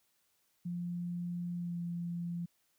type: tone with pitch glide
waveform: sine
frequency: 174.61 to 172.11 Hz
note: F3 to F3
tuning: 0 to -25 cents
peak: -35 dBFS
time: 0.65-2.46 s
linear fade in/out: 10 ms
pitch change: -25 cents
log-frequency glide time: 1.56-1.78 s
effects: white hiss -75 dBFS RMS until 2.78 s